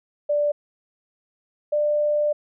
sine tone pair in turn, 587.3 / 594.5 Hz, D5 / D5, 0 / +21 cents, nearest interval unison, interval 21 cents, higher second, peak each -18 dBFS, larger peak neither, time 0.29-0.52 / 1.72-2.33 s, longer second, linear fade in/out 10 ms, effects none

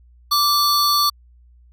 square tone pair together, 1170 / 4430 Hz, D6 / C#8, -7 / -2 cents, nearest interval octave + major seventh, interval 2305 cents, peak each -18 dBFS, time 0.31-1.1 s, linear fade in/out 10 ms, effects added 60 Hz sine -47 dBFS peak until 1.72 s

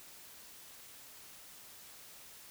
silence, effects white hiss -54 dBFS RMS until 2.5 s

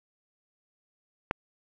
click, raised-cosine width 0.5 ms, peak -11 dBFS, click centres 1.311 s, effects none

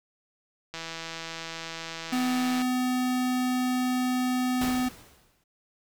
click train, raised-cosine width 0.2 ms, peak -19 dBFS, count 309, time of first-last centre 0.74-2.618 s, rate 164 Hz
square tone, 252.3 Hz, B3, 37 cents sharp, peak -25 dBFS, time 2.12-4.89 s, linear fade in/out 10 ms
pink noise with exponential decay, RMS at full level -32 dBFS, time 4.61-5.44 s, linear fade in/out 5 ms, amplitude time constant 180 ms
effects none

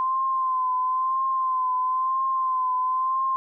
sine tone with vibrato, 1037 Hz, C6, 16 cents flat, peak -21 dBFS, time 0-3.36 s, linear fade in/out 0 ms, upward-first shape triangle, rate 1 Hz, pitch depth 43 cents each way, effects none

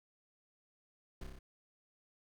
brown noise with echo, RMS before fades -43 dBFS, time 1.21-1.24 s, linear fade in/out 5 ms, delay 30 ms, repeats 5, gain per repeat -2 dB, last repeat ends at 1.39 s, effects none

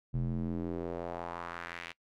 square tone with band-pass filter sweep, 42.81 Hz, F1, 34 cents flat, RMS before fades -37 dBFS, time 0.13-1.93 s, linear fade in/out 20 ms, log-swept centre 130 to 2600 Hz, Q 1.9, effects noise-tail reverb RT60 0.1 s tail -23 dB re dry

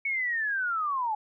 sine linear sweep, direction down, 2233 to 830.6 Hz, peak -26 dBFS, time 0.05-1.15 s, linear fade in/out 5 ms, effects none

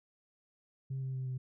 sine tone with pitch steps, 133.5 / 131.89 / 130.3 / 128.73 Hz, C3 / C3 / C3 / C3, +35 / +14 / -7 / -28 cents, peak -33 dBFS, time 0.9-1.38 s, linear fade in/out 10 ms, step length 120 ms, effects tanh soft clip ceiling -32 dBFS

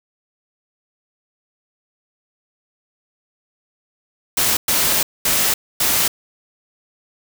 white noise bursts at uneven times, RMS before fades -17 dBFS, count 4, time 4.37-4.57 / 4.68-5.03 / 5.25-5.54 / 5.8-6.08 s, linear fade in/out 5 ms, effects none

